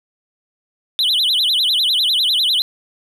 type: tone with vibrato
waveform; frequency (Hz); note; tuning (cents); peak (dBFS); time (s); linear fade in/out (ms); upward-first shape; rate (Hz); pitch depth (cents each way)
triangle; 3459; A7; -30; -12; 0.99-2.62; 0; sine; 10; 290
effects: none